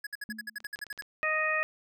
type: tone bursts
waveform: square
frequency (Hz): 1680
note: G#6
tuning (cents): +19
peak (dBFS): -35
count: 12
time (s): 0.04-1.014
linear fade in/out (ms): 5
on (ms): 28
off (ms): 58
type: tone with exponential decay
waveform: sine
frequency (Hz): 220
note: A3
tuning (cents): 0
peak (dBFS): -35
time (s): 0.29-0.63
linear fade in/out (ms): 0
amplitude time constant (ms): 72
type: clicks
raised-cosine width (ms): 0.2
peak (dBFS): -30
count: 8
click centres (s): 0.604 / 0.648 / 0.759 / 0.79 / 0.867 / 0.928 / 0.977 / 1.022
type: harmonic tone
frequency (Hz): 622.3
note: D#5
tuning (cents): 0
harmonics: 1 / 2 / 3 / 4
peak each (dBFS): -34 / -33 / -29 / -32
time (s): 1.23-1.63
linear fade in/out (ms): 0
effects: none